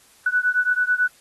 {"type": "beating tone pair", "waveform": "sine", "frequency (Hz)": [1480, 1489.1], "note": ["F#6", "F#6"], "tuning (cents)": [0, 11], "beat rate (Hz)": 9.1, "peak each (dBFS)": [-20, -21], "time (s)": [0.26, 1.08], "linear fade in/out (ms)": 5, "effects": ["white hiss -54 dBFS RMS until 1.2 s", "AAC 32 kbps"]}